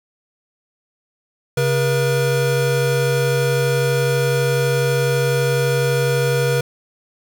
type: tone pair together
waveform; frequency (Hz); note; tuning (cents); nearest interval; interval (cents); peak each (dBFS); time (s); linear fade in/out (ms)
square; 135.99 / 480; C#3 / B4; -33 / -49; octave + minor seventh; 2184; -19 / -19; 1.57-6.61; 5
effects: none